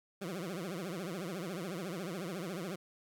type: tone with vibrato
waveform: 20% pulse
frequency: 180 Hz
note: F#3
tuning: 47 cents flat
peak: -33 dBFS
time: 0.21-2.76 s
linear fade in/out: 10 ms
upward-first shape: triangle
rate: 14 Hz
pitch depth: 250 cents each way
effects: 12-bit